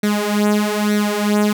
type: tone with flanger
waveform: sawtooth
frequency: 208.6 Hz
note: G#3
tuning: 8 cents sharp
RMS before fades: -17 dBFS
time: 0.03-1.53 s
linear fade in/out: 5 ms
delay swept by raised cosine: 0.5 to 4.7 ms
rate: 1.1 Hz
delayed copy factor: +0.75
effects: none